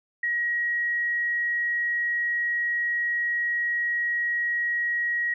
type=tone; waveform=sine; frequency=1900 Hz; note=A#6; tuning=33 cents sharp; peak=-23 dBFS; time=0.23-5.34 s; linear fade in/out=5 ms; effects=none